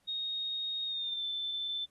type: tone with pitch glide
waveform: sine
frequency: 3729 to 3534 Hz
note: A#7 to A7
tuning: 0 to +7 cents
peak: -33 dBFS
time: 0.07-1.86 s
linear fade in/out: 20 ms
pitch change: -93 cents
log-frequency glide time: 0.86-1.24 s
effects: pink hiss -73 dBFS RMS until 1.9 s + AAC 32 kbps